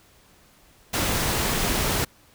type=noise; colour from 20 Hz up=pink; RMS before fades=-24 dBFS; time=0.93-2.05 s; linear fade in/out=10 ms; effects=pink hiss -56 dBFS RMS until 2.34 s